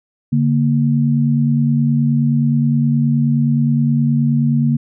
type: tone pair together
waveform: sine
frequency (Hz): 143.56 / 233.1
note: D3 / A#3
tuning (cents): -39 / 0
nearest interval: minor sixth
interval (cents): 839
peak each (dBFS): -14 / -15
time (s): 0.32-4.77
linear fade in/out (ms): 10
effects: none